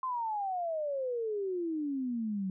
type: exponential sweep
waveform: sine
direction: down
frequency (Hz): 1056 to 185.2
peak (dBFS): -31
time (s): 0.03-2.5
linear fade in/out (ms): 2
effects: none